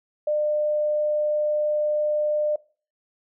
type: tone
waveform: sine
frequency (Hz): 601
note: D5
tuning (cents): +40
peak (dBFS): -20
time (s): 0.27-2.56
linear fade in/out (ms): 5
effects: noise-tail reverb RT60 0.4 s tail -21 dB re dry